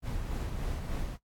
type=noise with tremolo; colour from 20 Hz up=brown; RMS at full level=-33 dBFS; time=0.02-1.18 s; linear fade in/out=50 ms; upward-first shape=sine; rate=3.4 Hz; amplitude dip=35%; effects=noise-tail reverb RT60 0.1 s tail -17 dB re dry + AAC 64 kbps